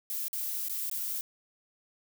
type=noise with dropouts; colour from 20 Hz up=violet; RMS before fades=-34 dBFS; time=0.1-1.21 s; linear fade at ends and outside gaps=1 ms; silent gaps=0.282-0.33 / 0.685-0.695 / 0.898-0.913 s; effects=none